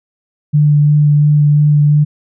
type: tone with vibrato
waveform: sine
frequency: 148 Hz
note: D3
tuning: 14 cents sharp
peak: -6 dBFS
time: 0.53-2.05 s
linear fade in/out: 20 ms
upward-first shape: sine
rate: 2.9 Hz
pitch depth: 12 cents each way
effects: none